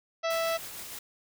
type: harmonic tone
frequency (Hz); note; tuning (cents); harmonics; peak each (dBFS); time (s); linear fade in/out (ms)
659.3; E5; 0; 1 / 2 / 3 / 4 / 5 / 6 / 7 / 8 / 9; -28 / -34 / -38 / -40 / -42 / -44 / -45 / -46 / -47; 0.23-0.58; 20
type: noise with tremolo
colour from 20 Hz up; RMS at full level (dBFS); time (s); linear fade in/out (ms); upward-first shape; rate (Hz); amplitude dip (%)
white; -40; 0.3-0.99; 5; triangle; 6.5; 35
effects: none